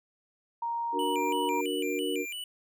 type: tone with pitch glide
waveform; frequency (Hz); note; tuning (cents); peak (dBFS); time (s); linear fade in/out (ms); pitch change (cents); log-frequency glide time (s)
sine; 934 to 948.1; A#5 to A#5; +3 to +29; -29; 0.62-1.61; 5; +26; 0.89-1.3
type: chord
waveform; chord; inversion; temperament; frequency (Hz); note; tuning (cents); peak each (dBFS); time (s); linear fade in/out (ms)
sine; D augmented; none; equal; 293.7 / 370 / 466.2; D4 / F#4 / A#4; 0 / 0 / 0; -33; 0.92-2.26; 50
type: tone with vibrato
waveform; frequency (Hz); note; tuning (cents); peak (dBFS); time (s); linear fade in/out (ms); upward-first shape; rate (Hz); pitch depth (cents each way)
square; 2654; E7; +11; -36; 0.99-2.44; 2; square; 3; 190
effects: none

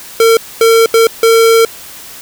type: tone bursts at uneven times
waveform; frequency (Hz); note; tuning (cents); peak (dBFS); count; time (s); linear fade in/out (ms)
square; 454.5; A#4; -44; -5; 4; 0.2-0.37 / 0.61-0.86 / 0.94-1.07 / 1.23-1.65; 2
effects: white hiss -31 dBFS RMS until 2.21 s

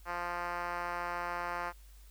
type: tone with band-pass filter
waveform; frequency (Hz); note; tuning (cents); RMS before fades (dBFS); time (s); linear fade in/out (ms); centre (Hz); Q
5% pulse; 174.61; F3; 0; -37; 0.05-1.73; 50; 1000; 1.1
effects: added 50 Hz sine -52 dBFS peak until 2.1 s + white hiss -64 dBFS RMS until 2.1 s

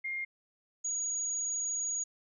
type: tone pair in turn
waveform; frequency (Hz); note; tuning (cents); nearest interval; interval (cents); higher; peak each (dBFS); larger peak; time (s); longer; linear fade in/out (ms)
sine; 2122 / 6737; C7 / G#8; +24 / +24; octave + minor sixth; 2000; second; -33 / -31; second; 0.04-0.25 / 0.84-2.04; second; 10
effects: none

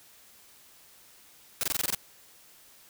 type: noise bursts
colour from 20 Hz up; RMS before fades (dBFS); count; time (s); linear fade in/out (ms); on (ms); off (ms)
white; -28; 8; 1.61-1.948; 0; 23; 22
effects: white hiss -56 dBFS RMS until 2.89 s

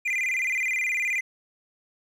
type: tone with vibrato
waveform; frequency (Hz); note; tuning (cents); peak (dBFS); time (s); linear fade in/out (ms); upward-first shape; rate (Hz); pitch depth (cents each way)
triangle; 2217; C#7; 0; -22; 0.05-1.21; 10; square; 19; 140
effects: none

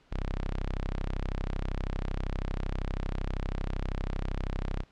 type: tone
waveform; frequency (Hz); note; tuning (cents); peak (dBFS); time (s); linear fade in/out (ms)
sawtooth; 32.7; C1; 0; -26; 0.11-4.84; 20
effects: pink hiss -63 dBFS RMS until 4.91 s + low-pass 4000 Hz 12 dB/octave

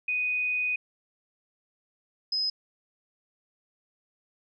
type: tone pair in turn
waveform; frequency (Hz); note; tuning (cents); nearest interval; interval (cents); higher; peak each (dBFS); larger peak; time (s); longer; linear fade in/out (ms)
sine; 2489 / 5065; D#7 / D#8; 0 / +30; octave; 1230; second; -25; neither; 0.08-0.76 / 2.32-2.5; first; 5
effects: none

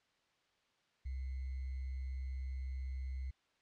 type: tone with sample-and-hold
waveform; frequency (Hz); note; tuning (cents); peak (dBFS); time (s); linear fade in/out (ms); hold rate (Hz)
sine; 65.41; C2; 0; -38; 1.05-3.31; 10; 2100
effects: white hiss -75 dBFS RMS until 3.61 s + low-pass 4000 Hz 12 dB/octave

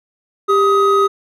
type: tone pair together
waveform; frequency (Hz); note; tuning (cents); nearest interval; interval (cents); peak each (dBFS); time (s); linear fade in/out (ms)
triangle; 396.2 / 1259; G4 / D#6; +18 / +20; octave + minor sixth; 2002; -11; 0.48-1.08; 20
effects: none

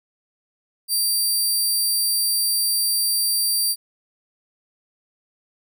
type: tone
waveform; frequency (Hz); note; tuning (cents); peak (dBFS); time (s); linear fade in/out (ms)
15% pulse; 4700; D8; +1; -12; 0.88-3.76; 50
effects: none

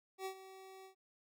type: tone with ADSR envelope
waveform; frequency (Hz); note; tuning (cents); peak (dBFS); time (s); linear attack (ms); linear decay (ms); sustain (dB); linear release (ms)
25% pulse; 381.4; G4; -47; -35; 0.18-0.95; 76; 84; -14; 100
effects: none

